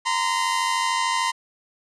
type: tone pair together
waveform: sawtooth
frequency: 932 / 1025.3 Hz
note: A#5 / C6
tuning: -1 / -35 cents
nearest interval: major second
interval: 166 cents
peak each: -21 / -19 dBFS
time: 0.05-1.32 s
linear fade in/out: 20 ms
effects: resampled to 22050 Hz